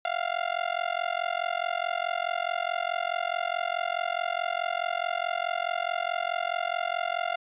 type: tone with amplitude modulation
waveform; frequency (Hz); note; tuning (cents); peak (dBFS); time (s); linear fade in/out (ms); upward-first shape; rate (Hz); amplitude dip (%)
sawtooth; 698.5; F5; 0; -19; 0.05-7.36; 2; sine; 44.7; 100
effects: resampled to 8000 Hz